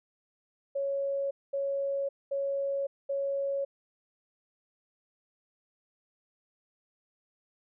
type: tone bursts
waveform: sine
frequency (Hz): 554.4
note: C#5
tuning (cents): 0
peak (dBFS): -28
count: 4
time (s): 0.75-3.65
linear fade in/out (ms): 10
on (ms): 560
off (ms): 220
effects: none